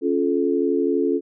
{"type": "chord", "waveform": "sine", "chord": "Db augmented", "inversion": "none", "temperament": "equal with one note detuned", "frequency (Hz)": [277.2, 349.2, 432.9], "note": ["Db4", "F4", "A4"], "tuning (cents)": [0, 0, -28], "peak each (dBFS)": -22, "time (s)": [0.01, 1.21], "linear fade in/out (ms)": 50, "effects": []}